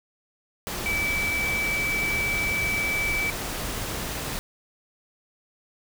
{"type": "tone in noise", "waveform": "sine", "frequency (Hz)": 2307, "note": "D7", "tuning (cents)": -31, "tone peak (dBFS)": -24, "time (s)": [0.86, 3.3], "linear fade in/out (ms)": 0, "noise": "pink", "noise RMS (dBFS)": -31, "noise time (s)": [0.67, 4.39], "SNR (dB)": 4, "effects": []}